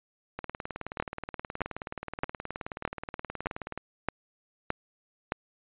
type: two click trains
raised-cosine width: 0.5 ms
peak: -20 / -12 dBFS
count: 65 / 8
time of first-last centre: 0.39-3.776 / 1-5.321 s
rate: 18.9 / 1.62 Hz
effects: resampled to 8000 Hz